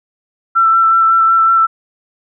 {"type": "tone with vibrato", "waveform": "sine", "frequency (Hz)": 1339, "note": "E6", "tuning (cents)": 27, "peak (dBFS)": -7, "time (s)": [0.55, 1.67], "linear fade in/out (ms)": 20, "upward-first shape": "sine", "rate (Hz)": 5.4, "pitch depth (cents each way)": 17, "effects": []}